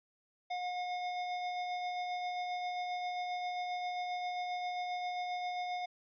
square tone with tremolo, 720 Hz, F#5, 47 cents flat, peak -35 dBFS, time 0.5-5.86 s, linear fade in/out 10 ms, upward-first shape sine, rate 7.5 Hz, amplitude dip 25%, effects resampled to 11025 Hz

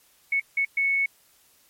sine tone bursts at uneven times, 2209 Hz, C#7, 7 cents flat, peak -20 dBFS, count 3, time 0.32-0.4 / 0.57-0.65 / 0.77-1.06 s, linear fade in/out 5 ms, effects white hiss -60 dBFS RMS until 1.69 s + MP3 64 kbps

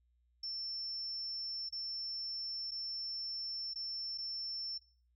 sine tone with dropouts, 5380 Hz, E8, 34 cents sharp, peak -38 dBFS, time 0.43-4.78 s, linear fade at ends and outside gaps 5 ms, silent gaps 1.69-1.724 / 2.709-2.716 / 3.737-3.757 / 4.177-4.183 s, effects noise-tail reverb RT60 0.4 s tail -18 dB re dry + added 60 Hz sine -70 dBFS peak until 5.15 s

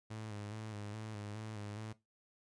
sawtooth tone with vibrato, 106.3 Hz, G#2, 41 cents sharp, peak -39 dBFS, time 0.1-1.93 s, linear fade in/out 10 ms, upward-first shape square, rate 2.4 Hz, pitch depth 47 cents each way, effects noise-tail reverb RT60 0.2 s tail -17 dB re dry + resampled to 22050 Hz

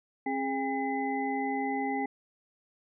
sine tone cluster, 268.9 / 415.3 / 806 / 2024 Hz, C4 / G#4 / G5 / B6, +47 / 0 / +48 / +42 cents, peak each -32 / -37 / -32 / -38 dBFS, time 0.26-2.06 s, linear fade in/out 5 ms, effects none

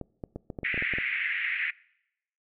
clicks, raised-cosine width 2 ms, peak -22 dBFS, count 11, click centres 0.013 / 0.238 / 0.36 / 0.502 / 0.588 / 0.632 / 0.743 / 0.777 / 0.824 / 0.937 / 0.985 s
pink band-pass noise, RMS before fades -30 dBFS, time 0.64-1.71 s, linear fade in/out 10 ms, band 1800 to 2400 Hz, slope 48 dB/octave
effects noise-tail reverb RT60 0.8 s tail -23 dB re dry

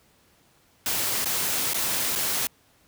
white noise with dropouts, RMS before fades -26 dBFS, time 0.86-2.47 s, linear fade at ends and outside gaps 1 ms, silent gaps 1.245-1.257 / 1.734-1.744 / 2.153-2.158 s, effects pink hiss -61 dBFS RMS until 2.87 s + high-pass 60 Hz 12 dB/octave

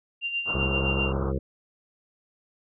sine tone with tremolo, 2780 Hz, F7, 9 cents flat, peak -24 dBFS, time 0.21-1.13 s, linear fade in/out 50 ms, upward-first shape sine, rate 7.7 Hz, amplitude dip 60%
white low-pass noise, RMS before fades -35 dBFS, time 0.45-1.33 s, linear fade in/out 50 ms, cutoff 1400 Hz, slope 96 dB/octave
harmonic tone, 67 Hz, C2, 42 cents sharp, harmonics 1 / 2 / 3 / 5 / 6 / 7 / 8, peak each -28 / -31 / -33 / -35 / -36 / -36 / -37 dBFS, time 0.54-1.39 s, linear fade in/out 10 ms
effects none

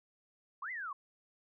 sine linear two-way sweep, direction up then down, 987.8 to 2100 to 1053 Hz, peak -38 dBFS, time 0.62-0.93 s, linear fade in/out 5 ms, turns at 0.71 s, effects none

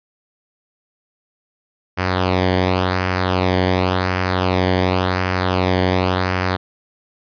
sawtooth tone with flanger, 92 Hz, F#2, 9 cents flat, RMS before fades -18 dBFS, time 1.97-6.57 s, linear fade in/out 20 ms, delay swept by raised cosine 0.26 to 0.77 ms, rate 0.91 Hz, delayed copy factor -0.65, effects resampled to 11025 Hz

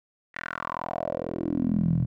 10% pulse tone with band-pass filter sweep, 42.16 Hz, E1, 40 cents sharp, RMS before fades -28 dBFS, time 0.34-2.06 s, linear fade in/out 20 ms, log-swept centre 1900 to 130 Hz, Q 4.7, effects none

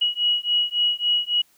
sine beating tone pair, 2909 / 2912.6 Hz, F#7 / F#7, -30 / -28 cents, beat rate 3.6 Hz, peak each -22 dBFS, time 0.01-1.42 s, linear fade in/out 10 ms, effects white hiss -60 dBFS RMS until 1.57 s

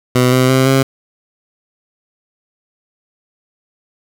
15% pulse tone with pitch steps, 125.6 / 128.39 / 131.24 / 134.15 Hz, B2 / C3 / C3 / C3, +30 / -32 / +6 / +44 cents, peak -3 dBFS, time 0.15-0.83 s, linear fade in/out 5 ms, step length 170 ms, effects none

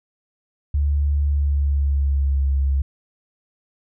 sine tone with pitch glide, 72.1 to 68.45 Hz, D2 to C#2, -31 to -21 cents, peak -16 dBFS, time 0.74-2.82 s, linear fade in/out 5 ms, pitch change -90 cents, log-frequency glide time 1.24-2.47 s, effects none

